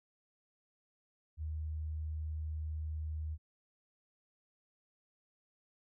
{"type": "tone", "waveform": "sine", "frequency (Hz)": 77.7, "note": "D#2", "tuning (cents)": -2, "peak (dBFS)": -36, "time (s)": [1.37, 3.38], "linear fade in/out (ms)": 50, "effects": []}